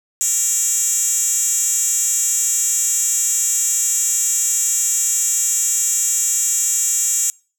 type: tone with high-pass filter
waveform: 10% pulse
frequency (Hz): 466.2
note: A#4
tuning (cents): 0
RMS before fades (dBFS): -18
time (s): 0.21-7.3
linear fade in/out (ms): 0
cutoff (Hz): 7400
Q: 4.2
effects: noise-tail reverb RT60 0.4 s tail -26 dB re dry